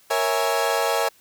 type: chord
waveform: 30% pulse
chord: A# half-diminished seventh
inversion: none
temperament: equal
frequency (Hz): 466.2 / 554.4 / 659.3 / 830.6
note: A#4 / C#5 / E5 / G#5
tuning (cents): 0 / 0 / 0 / 0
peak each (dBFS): -23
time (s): 0.1-1.09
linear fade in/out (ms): 10
effects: white hiss -56 dBFS RMS until 1.2 s